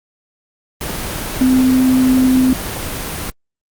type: tone in noise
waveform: sine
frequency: 257.6 Hz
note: C4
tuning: 27 cents flat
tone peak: -9 dBFS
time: 1.41-2.53 s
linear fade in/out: 0 ms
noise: pink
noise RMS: -23 dBFS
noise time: 0.81-3.3 s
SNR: +11 dB
effects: Opus 24 kbps